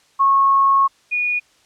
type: tone pair in turn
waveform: sine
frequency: 1095 / 2453 Hz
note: C#6 / D#7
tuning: -22 / -25 cents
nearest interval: octave + major second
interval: 1397 cents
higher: second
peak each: -11 / -17 dBFS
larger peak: first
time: 0.19-0.88 / 1.11-1.4 s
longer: first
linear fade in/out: 20 ms
effects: white hiss -56 dBFS RMS until 1.65 s + low-pass 7000 Hz 12 dB/octave